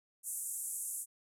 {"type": "band-pass noise", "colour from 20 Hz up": "pink", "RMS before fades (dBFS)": -40, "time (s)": [0.23, 1.06], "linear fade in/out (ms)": 50, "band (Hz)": [7700, 12000], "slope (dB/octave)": 48, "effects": []}